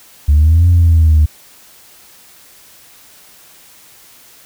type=exponential two-way sweep; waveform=sine; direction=up then down; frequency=71.1 to 88 to 75.3 Hz; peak=-4 dBFS; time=0.28-1.26 s; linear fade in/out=10 ms; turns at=0.68 s; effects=tanh soft clip ceiling -3 dBFS + white hiss -43 dBFS RMS until 4.45 s